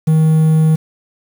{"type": "tone with quantisation", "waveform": "triangle", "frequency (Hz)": 157.9, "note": "D#3", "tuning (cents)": 26, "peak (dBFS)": -6, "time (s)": [0.07, 0.76], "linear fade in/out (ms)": 10, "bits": 6, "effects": []}